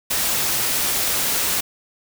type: noise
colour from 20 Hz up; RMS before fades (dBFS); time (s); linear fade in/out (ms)
white; -21; 0.1-1.61; 10
effects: none